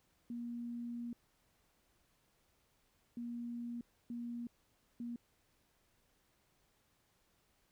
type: tone bursts at uneven times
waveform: sine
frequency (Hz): 237.6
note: A#3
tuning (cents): +33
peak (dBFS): -40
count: 4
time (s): 0.3-1.13 / 3.17-3.81 / 4.1-4.47 / 5-5.16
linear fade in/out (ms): 2
effects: pink hiss -75 dBFS RMS until 7.71 s